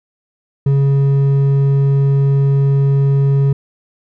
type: tone with hard clipping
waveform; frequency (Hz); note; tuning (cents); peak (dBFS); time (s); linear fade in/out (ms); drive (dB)
sine; 138.59; C#3; 0; -11; 0.66-3.53; 5; 5
effects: none